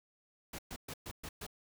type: noise bursts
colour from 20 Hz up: pink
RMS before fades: -44 dBFS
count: 6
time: 0.53-1.466 s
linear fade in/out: 5 ms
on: 56 ms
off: 120 ms
effects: none